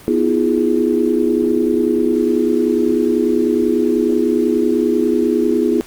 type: chord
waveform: sine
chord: F half-diminished seventh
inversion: second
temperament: equal with one note detuned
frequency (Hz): 246.9 / 319.1 / 349.2 / 415.3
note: Cb4 / Eb4 / F4 / Ab4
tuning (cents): 0 / +44 / 0 / 0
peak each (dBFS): -18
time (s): 0.08-5.81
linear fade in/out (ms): 0
effects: pink hiss -40 dBFS RMS until 5.86 s + Opus 32 kbps